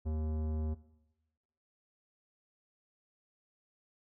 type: tone with tanh clipping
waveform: sine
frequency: 77.78 Hz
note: D#2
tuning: in tune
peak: -34 dBFS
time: 0.05-0.75 s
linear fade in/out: 20 ms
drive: 16 dB
effects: noise-tail reverb RT60 1.0 s tail -18 dB re dry